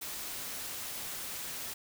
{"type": "noise", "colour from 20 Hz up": "white", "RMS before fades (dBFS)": -40, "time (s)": [0.01, 1.74], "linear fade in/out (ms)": 10, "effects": []}